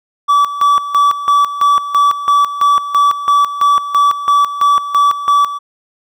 triangle tone with tremolo, 1151 Hz, D6, 35 cents flat, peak -5 dBFS, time 0.28-5.59 s, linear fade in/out 20 ms, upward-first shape square, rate 3 Hz, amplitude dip 75%, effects none

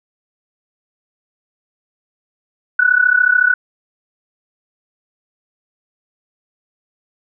sine tone with amplitude modulation, 1480 Hz, F#6, in tune, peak -6 dBFS, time 2.79-3.54 s, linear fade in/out 5 ms, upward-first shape sine, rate 33.8 Hz, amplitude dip 85%, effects none

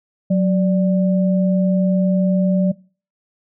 sine tone pair together, 185 / 587.3 Hz, F#3 / D5, 0 / 0 cents, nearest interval octave + minor sixth, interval 2000 cents, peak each -13 / -22 dBFS, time 0.3-2.72 s, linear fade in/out 10 ms, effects noise-tail reverb RT60 0.4 s tail -23 dB re dry

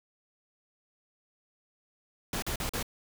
pink noise bursts, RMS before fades -33 dBFS, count 4, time 2.33-2.828 s, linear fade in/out 2 ms, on 93 ms, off 42 ms, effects none

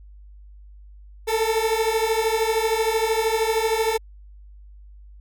30% pulse beating tone pair, 438.6 / 451.6 Hz, A4 / A4, -6 / +45 cents, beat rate 13 Hz, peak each -20 dBFS, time 1.27-3.98 s, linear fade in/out 20 ms, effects added 50 Hz sine -42 dBFS peak until 5.2 s

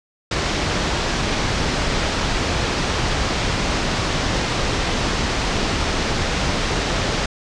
pink low-pass noise, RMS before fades -21 dBFS, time 0.31-7.26 s, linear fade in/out 5 ms, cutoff 6100 Hz, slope 24 dB/octave, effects resampled to 22050 Hz

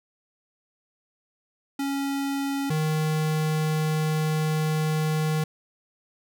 square tone pair in turn, 277.2 / 155.57 Hz, C#4 / D#3, 0 / 0 cents, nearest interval minor seventh, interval 1000 cents, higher first, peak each -26 / -23 dBFS, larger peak second, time 1.79-2.7 / 2.7-5.44 s, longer second, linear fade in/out 5 ms, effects none

